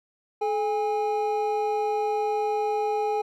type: tone pair together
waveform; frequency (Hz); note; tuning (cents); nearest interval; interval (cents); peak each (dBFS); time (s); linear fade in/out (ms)
triangle; 429.4 / 816.9; A4 / G#5; -42 / -29; major seventh; 1113; -24; 0.41-3.22; 10
effects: none